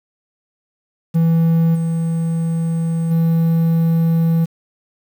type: tone with level steps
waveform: triangle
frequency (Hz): 164.81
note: E3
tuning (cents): 0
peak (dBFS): -9 / -14 / -10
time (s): 1.14-4.46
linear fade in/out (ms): 20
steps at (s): 1.74 / 3.1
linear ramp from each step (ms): 20
effects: 7-bit